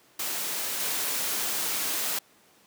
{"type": "noise with level steps", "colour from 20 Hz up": "white", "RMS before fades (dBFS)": [-31, -29], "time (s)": [0.19, 2.19], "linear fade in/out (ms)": 5, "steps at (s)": 0.8, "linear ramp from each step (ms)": 2, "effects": ["pink hiss -59 dBFS RMS until 2.66 s", "high-pass 200 Hz 12 dB/octave"]}